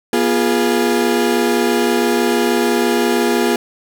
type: chord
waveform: 35% pulse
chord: F diminished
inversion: second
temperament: equal with one note detuned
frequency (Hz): 242.4 / 349.2 / 415.3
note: Cb4 / F4 / Ab4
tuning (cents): -32 / 0 / 0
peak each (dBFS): -16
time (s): 0.13-3.56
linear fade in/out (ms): 2
effects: none